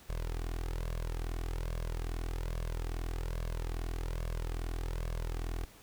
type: tone with flanger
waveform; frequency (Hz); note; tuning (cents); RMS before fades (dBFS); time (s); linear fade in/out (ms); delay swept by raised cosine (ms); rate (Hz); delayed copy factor
sawtooth; 41.2; E1; 0; -36; 0.09-5.65; 0; 1.8 to 2.74; 1.2; +0.8
effects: pink hiss -57 dBFS RMS until 5.82 s

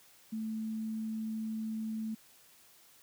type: tone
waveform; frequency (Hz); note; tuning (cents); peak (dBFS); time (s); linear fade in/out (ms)
sine; 220; A3; 0; -34; 0.32-2.15; 10
effects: white hiss -61 dBFS RMS until 3.02 s + high-pass 60 Hz 12 dB/octave

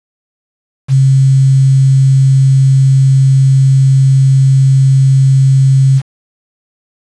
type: tone with quantisation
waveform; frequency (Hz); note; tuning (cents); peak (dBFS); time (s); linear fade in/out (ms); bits
sine; 134.2; C3; +44; -4; 0.88-6.02; 50; 5
effects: resampled to 22050 Hz

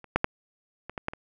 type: clicks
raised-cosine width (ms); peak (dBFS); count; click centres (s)
0.5; -30 / -6 / -7 / -22 / -18 / -12 / -24; 7; 0.043 / 0.16 / 0.244 / 0.896 / 0.978 / 1.084 / 1.135
effects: none

